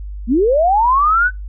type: linear sweep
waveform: sine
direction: up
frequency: 207.4 to 1529 Hz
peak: -10 dBFS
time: 0.27-1.31 s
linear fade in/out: 50 ms
effects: noise-tail reverb RT60 0.2 s tail -25 dB re dry + added 50 Hz sine -25 dBFS peak until 1.48 s